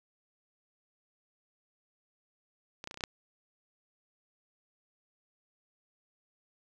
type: clicks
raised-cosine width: 0.2 ms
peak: -24 / -22 / -24 / -27 / -27 / -21 / -13 dBFS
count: 7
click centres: 2.841 / 2.874 / 2.911 / 2.943 / 2.974 / 3.008 / 3.038 s
effects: none